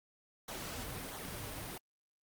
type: noise with flanger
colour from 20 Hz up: pink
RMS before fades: -43 dBFS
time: 0.48-1.78 s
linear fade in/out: 5 ms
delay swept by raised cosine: 0.39 to 5.79 ms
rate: 1.5 Hz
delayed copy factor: -0.55
effects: Opus 48 kbps

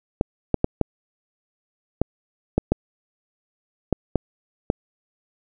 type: clicks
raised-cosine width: 2 ms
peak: -4 dBFS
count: 10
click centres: 0.211 / 0.543 / 0.644 / 0.813 / 2.016 / 2.58 / 2.72 / 3.927 / 4.157 / 4.701 s
effects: none

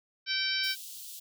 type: harmonic tone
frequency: 772 Hz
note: G5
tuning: 27 cents flat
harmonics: 2 / 3 / 4 / 5 / 6 / 7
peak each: -35 / -35 / -35 / -35 / -35 / -35 dBFS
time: 0.26-0.76 s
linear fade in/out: 50 ms
type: high-pass noise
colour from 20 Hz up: white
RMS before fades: -44 dBFS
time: 0.63-1.2 s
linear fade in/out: 10 ms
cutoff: 3000 Hz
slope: 48 dB/octave
effects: none

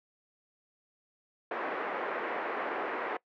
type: band-pass noise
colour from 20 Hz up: pink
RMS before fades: -35 dBFS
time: 1.51-3.17 s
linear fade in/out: 5 ms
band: 350 to 2000 Hz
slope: 24 dB/octave
effects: noise-tail reverb RT60 0.1 s tail -22 dB re dry

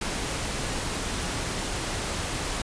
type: noise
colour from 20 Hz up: pink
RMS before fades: -30 dBFS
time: 0.01-2.62 s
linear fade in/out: 5 ms
effects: resampled to 22050 Hz

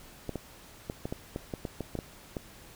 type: clicks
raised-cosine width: 2 ms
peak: -20 dBFS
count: 12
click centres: 0.293 / 0.357 / 0.899 / 1.055 / 1.125 / 1.361 / 1.538 / 1.652 / 1.807 / 1.953 / 1.989 / 2.368 s
effects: pink hiss -52 dBFS RMS until 2.75 s

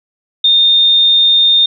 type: tone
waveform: sine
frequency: 3645 Hz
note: A#7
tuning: 40 cents flat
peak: -6 dBFS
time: 0.44-1.66 s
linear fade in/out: 5 ms
effects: none

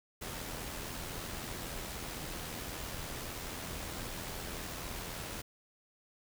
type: noise with amplitude modulation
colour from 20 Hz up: pink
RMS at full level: -40 dBFS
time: 0.21-5.42 s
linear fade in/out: 10 ms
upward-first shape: sine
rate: 83.8 Hz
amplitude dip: 35%
effects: none

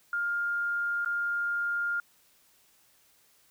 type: tone with dropouts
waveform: sine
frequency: 1407 Hz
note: F6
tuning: 12 cents sharp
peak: -27 dBFS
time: 0.13-2 s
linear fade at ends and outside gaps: 2 ms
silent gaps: 1.048-1.059 s
effects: white hiss -64 dBFS RMS until 3.5 s

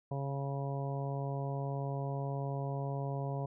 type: harmonic tone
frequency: 138.59 Hz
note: C#3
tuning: in tune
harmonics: 1 / 2 / 3 / 4 / 5 / 6 / 7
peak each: -35 / -47 / -44 / -44 / -44 / -52 / -47 dBFS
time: 0.11-3.46 s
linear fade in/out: 5 ms
effects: none

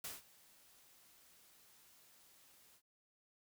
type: noise with ADSR envelope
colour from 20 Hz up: white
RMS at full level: -44 dBFS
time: 0.04-2.82 s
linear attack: 4 ms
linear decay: 170 ms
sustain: -22 dB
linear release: 70 ms
effects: none

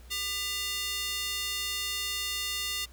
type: tone with high-pass filter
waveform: square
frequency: 400 Hz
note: G4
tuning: 35 cents sharp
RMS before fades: -33 dBFS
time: 0.1-2.86 s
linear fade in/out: 20 ms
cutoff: 3000 Hz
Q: 1.4
effects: added 60 Hz sine -48 dBFS peak until 2.92 s + pink hiss -58 dBFS RMS until 2.92 s

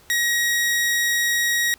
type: tone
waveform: sawtooth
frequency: 1895 Hz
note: A#6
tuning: 28 cents sharp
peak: -15 dBFS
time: 0.1-1.74 s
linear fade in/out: 0 ms
effects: pink hiss -52 dBFS RMS until 1.78 s

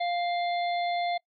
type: harmonic tone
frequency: 699 Hz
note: F5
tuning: 1 cent sharp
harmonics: 1 / 3 / 5 / 6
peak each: -26 / -36 / -40 / -42 dBFS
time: 0-1.18 s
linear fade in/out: 10 ms
effects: noise-tail reverb RT60 0.1 s tail -24 dB re dry + MP3 48 kbps

